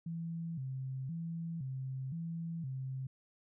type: tone with vibrato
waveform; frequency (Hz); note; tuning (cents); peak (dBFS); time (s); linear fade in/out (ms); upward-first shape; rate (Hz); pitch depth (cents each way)
sine; 148.2; D3; +16; -37; 0.06-3.07; 5; square; 0.97; 200
effects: none